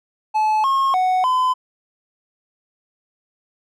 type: tone with pitch steps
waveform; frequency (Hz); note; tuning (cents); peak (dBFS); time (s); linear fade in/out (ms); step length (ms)
triangle; 862 / 1081 / 741 / 1017; A5 / C#6 / F#5 / C6; -36 / -44 / +2 / -50; -13; 0.34-1.54; 20; 300
effects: none